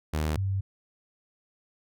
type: tone pair in turn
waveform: sawtooth / sine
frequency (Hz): 77 / 96.97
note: D#2 / G2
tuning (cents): -17 / -18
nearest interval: major third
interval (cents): 399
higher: second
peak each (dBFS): -22 / -25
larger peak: first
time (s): 0.13-0.37 / 0.37-0.61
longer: neither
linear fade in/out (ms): 10
effects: none